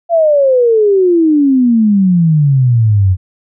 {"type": "exponential sweep", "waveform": "sine", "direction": "down", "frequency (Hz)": [690, 89.7], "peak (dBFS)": -6, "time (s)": [0.09, 3.17], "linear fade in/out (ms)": 50, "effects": []}